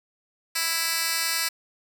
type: tone with high-pass filter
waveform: 10% pulse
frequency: 329.6 Hz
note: E4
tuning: in tune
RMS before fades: -26 dBFS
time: 0.55-1.49 s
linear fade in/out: 10 ms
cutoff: 2900 Hz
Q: 0.68
effects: none

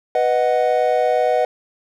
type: chord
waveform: triangle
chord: B major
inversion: none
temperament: equal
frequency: 493.9 / 622.3 / 740 Hz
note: B4 / D#5 / F#5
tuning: 0 / 0 / 0 cents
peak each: -17 dBFS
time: 0.15-1.45 s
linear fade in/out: 2 ms
effects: none

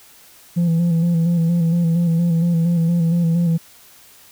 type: tone with vibrato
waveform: sine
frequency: 168.7 Hz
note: E3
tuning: 40 cents sharp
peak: -11 dBFS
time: 0.56-3.58 s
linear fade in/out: 20 ms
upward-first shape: square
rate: 4.3 Hz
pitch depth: 38 cents each way
effects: tanh soft clip ceiling -13 dBFS + white hiss -47 dBFS RMS until 4.31 s

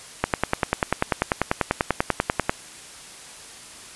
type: click train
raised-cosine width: 0.5 ms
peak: -3 dBFS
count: 24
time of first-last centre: 0.24-2.495 s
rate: 10.2 Hz
effects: white hiss -42 dBFS RMS until 3.95 s + resampled to 24000 Hz

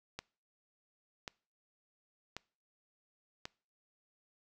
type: click train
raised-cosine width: 0.2 ms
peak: -23 dBFS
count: 4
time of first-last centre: 0.19-3.454 s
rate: 0.919 Hz
effects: noise-tail reverb RT60 0.4 s tail -24 dB re dry

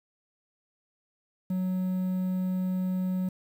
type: tone with quantisation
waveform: triangle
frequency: 185 Hz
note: F#3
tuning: in tune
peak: -24 dBFS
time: 1.5-3.29 s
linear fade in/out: 5 ms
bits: 9
effects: none

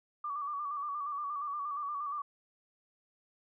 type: tone with vibrato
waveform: sine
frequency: 1162 Hz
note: D6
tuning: 19 cents flat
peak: -34 dBFS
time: 0.24-2.22 s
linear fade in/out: 5 ms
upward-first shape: square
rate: 8.5 Hz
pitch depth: 50 cents each way
effects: none

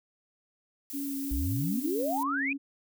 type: noise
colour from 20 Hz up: violet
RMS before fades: -40 dBFS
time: 0.9-2.23 s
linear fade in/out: 0 ms
type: tone with vibrato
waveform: sine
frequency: 277.2 Hz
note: C#4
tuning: in tune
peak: -32 dBFS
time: 0.93-2.58 s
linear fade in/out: 20 ms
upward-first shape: sine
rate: 3.1 Hz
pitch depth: 24 cents each way
type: exponential sweep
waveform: sine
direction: up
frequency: 54.8 to 2558 Hz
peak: -28 dBFS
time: 1.31-2.53 s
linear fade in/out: 5 ms
effects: none

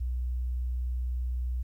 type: tone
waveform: sine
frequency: 61.74 Hz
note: B1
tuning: in tune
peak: -28 dBFS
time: 0-1.63 s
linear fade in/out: 10 ms
effects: 11-bit

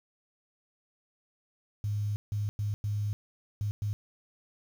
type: tone bursts at uneven times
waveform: sine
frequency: 103.83 Hz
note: G#2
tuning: in tune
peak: -28 dBFS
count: 6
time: 1.84-2.16 / 2.32-2.49 / 2.59-2.74 / 2.84-3.13 / 3.61-3.71 / 3.82-3.93 s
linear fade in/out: 0 ms
effects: 9-bit

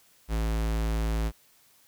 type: tone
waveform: square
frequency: 55 Hz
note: A1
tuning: in tune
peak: -26 dBFS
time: 0.28-1.32 s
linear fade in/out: 50 ms
effects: white hiss -61 dBFS RMS until 1.87 s

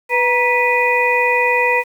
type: harmonic tone with a mistuned harmonic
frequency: 493.9 Hz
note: B4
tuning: in tune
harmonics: 1 / 2 / 4 / 5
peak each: -18 / -18 / -18 / -18 dBFS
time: 0.09-1.84 s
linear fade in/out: 50 ms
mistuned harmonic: 2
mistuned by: -71 cents
effects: 7-bit

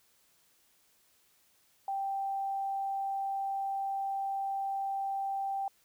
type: tone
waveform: sine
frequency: 784 Hz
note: G5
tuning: in tune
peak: -31 dBFS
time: 1.88-5.68 s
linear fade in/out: 2 ms
effects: white hiss -68 dBFS RMS until 5.84 s

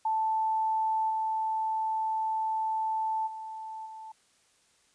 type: tone with level steps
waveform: sine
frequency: 880 Hz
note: A5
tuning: in tune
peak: -25 / -27 / -37 / -41 dBFS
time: 0.05-4.12 s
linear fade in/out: 5 ms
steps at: 1.09 / 3.26 / 3.85 s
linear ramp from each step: 20 ms
effects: white hiss -66 dBFS RMS until 4.94 s + resampled to 22050 Hz

